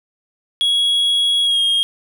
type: tone with pitch glide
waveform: triangle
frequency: 3329 to 3245 Hz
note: G#7 to G#7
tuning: +3 to -41 cents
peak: -12 dBFS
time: 0.61-1.83 s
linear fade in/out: 0 ms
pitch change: -44 cents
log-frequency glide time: 1.43-1.6 s
effects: none